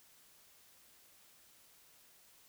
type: silence
effects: white hiss -64 dBFS RMS until 2.48 s